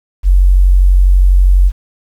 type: tone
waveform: sine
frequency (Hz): 46.1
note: F#1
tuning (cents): -6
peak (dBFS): -4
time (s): 0.23-1.72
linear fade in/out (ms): 50
effects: 7-bit